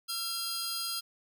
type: tone cluster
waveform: sawtooth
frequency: 1359 / 3248 / 4162 / 4884 Hz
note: F6 / G#7 / C8 / D#8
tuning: -48 / -39 / -10 / -33 cents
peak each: -38 / -38 / -36 / -33 dBFS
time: 0.08-1.01 s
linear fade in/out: 20 ms
effects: none